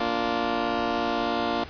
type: chord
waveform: 15% pulse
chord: Bb major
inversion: none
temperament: just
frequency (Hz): 233.1 / 291.4 / 349.6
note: Bb3 / D4 / F4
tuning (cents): 0 / -13 / +2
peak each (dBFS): -23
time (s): 0-1.64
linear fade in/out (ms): 5
effects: pink hiss -42 dBFS RMS until 1.69 s + resampled to 11025 Hz